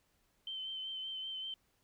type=tone with vibrato; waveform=sine; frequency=3090 Hz; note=G7; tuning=26 cents flat; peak=-39 dBFS; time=0.47-1.54 s; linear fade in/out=2 ms; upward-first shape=sine; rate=5.2 Hz; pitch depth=23 cents each way; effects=pink hiss -75 dBFS RMS until 1.83 s